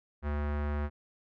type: tone with low-pass filter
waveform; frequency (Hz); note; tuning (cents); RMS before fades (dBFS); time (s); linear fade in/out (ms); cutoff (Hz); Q
square; 73.42; D2; 0; -32; 0.22-0.9; 50; 1600; 1.5
effects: none